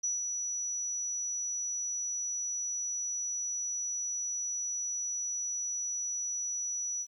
sine tone with ADSR envelope, 5890 Hz, F#8, 9 cents flat, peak -28 dBFS, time 0.03-7.07 s, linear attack 12 ms, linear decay 160 ms, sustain -4 dB, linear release 59 ms, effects 11-bit

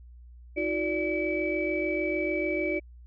sine tone cluster, 318.5 / 365.2 / 584 / 2296 Hz, D#4 / F#4 / D5 / D7, +41 / -23 / -10 / -40 cents, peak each -31 dBFS, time 0.56-2.8 s, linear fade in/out 20 ms, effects tanh soft clip ceiling -15 dBFS + added 60 Hz sine -46 dBFS peak until 3.06 s

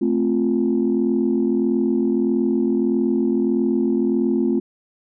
sine chord, F major, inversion first, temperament equal, 220 / 261.6 / 349.2 Hz, A3 / C4 / F4, 0 / 0 / 0 cents, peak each -20 dBFS, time 0.01-4.6 s, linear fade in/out 10 ms, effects tanh soft clip ceiling -9 dBFS

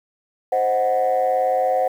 sine chord, C diminished, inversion none, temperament equal, 523.3 / 622.3 / 740 Hz, C5 / Eb5 / Gb5, 0 / 0 / 0 cents, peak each -19 / -24 / -18 dBFS, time 0.52-1.88 s, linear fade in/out 5 ms, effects tanh soft clip ceiling -11 dBFS + 8-bit

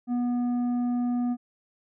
sine tone with tanh clipping, 243.7 Hz, B3, 23 cents flat, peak -25 dBFS, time 0.07-1.37 s, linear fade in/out 50 ms, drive 7 dB, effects none

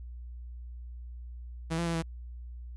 sawtooth tone with pitch steps, 163.1 / 170.3 / 167.3 / 164 Hz, E3 / F3 / E3 / E3, -18 / -43 / +26 / -9 cents, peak -25 dBFS, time 1.7-2.028 s, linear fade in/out 20 ms, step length 82 ms, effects added 60 Hz sine -40 dBFS peak until 2.76 s + resampled to 24000 Hz

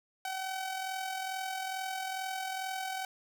sawtooth tone with amplitude modulation, 760 Hz, F#5, 46 cents sharp, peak -29 dBFS, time 0.25-3.05 s, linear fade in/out 2 ms, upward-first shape sine, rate 42.3 Hz, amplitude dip 45%, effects none

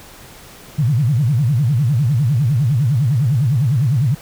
sine tone with vibrato, 130.81 Hz, C3, in tune, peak -12 dBFS, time 0.78-4.15 s, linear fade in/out 10 ms, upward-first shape sine, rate 9.9 Hz, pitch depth 300 cents each way, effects pink hiss -40 dBFS RMS until 4.21 s

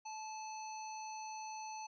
harmonic tone, 869 Hz, A5, 22 cents flat, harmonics 1 / 3 / 5 / 7, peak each -44 / -54 / -57 / -53 dBFS, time 0.05-1.87 s, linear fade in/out 10 ms, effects none

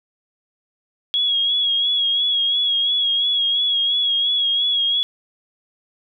sine tone with vibrato, 3322 Hz, G#7, in tune, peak -16 dBFS, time 1.14-5.03 s, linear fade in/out 0 ms, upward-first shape sine, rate 2.9 Hz, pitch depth 39 cents each way, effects none

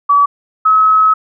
sine tone pair in turn, 1144 / 1284.1 Hz, D6 / E6, -46 / -46 cents, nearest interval major second, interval 200 cents, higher second, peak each -6 dBFS, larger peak neither, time 0.09-0.26 / 0.65-1.14 s, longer second, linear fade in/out 10 ms, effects none

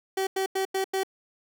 30% pulse tone bursts, 383.5 Hz, G4, 38 cents flat, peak -22 dBFS, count 5, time 0.17-1.034 s, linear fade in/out 5 ms, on 100 ms, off 91 ms, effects none

